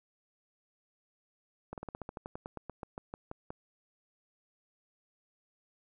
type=slowing click train; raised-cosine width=1 ms; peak=-26 dBFS; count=18; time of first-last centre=1.73-3.505 s; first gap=48 ms; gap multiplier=1.09; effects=none